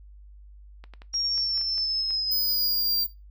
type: clicks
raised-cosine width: 0.3 ms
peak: -30 dBFS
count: 9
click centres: 0.84 / 0.937 / 1.019 / 1.14 / 1.379 / 1.577 / 1.613 / 1.78 / 2.106 s
type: linear sweep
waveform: sine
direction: down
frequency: 5600 to 4699 Hz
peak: -24 dBFS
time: 1.13-3.05 s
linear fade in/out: 20 ms
type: tone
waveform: sine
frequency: 15190 Hz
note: A#9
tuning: 31 cents sharp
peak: -25 dBFS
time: 2.31-3.07 s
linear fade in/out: 10 ms
effects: noise-tail reverb RT60 0.2 s tail -17 dB re dry + added 50 Hz sine -45 dBFS peak until 3.3 s